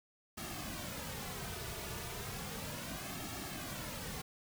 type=noise with flanger; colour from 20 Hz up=pink; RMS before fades=-43 dBFS; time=0.37-4.22 s; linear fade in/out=10 ms; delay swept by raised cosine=2 to 3.8 ms; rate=0.34 Hz; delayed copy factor=-0.65; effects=none